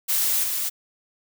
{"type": "noise with level steps", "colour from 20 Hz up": "blue", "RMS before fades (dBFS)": [-22, -26], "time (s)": [0.08, 0.7], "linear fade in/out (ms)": 20, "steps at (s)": 0.43, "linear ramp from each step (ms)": 10, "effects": []}